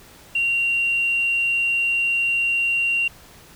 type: tone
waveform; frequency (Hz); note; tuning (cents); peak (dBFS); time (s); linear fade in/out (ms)
sine; 2760; F7; -21; -17; 0.35-3.08; 5
effects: tanh soft clip ceiling -13 dBFS + pink hiss -47 dBFS RMS until 3.55 s